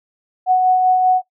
sine tone with tremolo, 740 Hz, F#5, in tune, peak -9 dBFS, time 0.46-1.22 s, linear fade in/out 50 ms, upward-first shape sine, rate 5.1 Hz, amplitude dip 30%, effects noise-tail reverb RT60 0.1 s tail -18 dB re dry

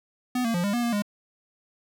square tone with pitch steps, 249.7 / 229.4 / 175 / 202.2 / 239.9 / 236.2 / 205.5 Hz, B3 / A#3 / F3 / G#3 / A#3 / A#3 / G#3, +19 / -28 / +4 / -46 / +50 / +23 / -18 cents, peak -24 dBFS, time 0.35-1.022 s, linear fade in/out 5 ms, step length 96 ms, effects none

